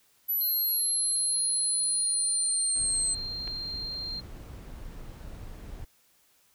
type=linear sweep; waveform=sine; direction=down; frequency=11940 to 8130 Hz; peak=-25 dBFS; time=0.28-3.15 s; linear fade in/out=20 ms
type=tone; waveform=sine; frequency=4186 Hz; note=C8; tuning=in tune; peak=-33 dBFS; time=0.4-4.21 s; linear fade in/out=20 ms
type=noise; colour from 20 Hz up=brown; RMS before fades=-42 dBFS; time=2.75-5.85 s; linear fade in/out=10 ms
type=clicks; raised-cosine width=0.3 ms; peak=-32 / -26 dBFS; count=2; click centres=3.474 / 3.477 s
effects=white hiss -65 dBFS RMS until 6.54 s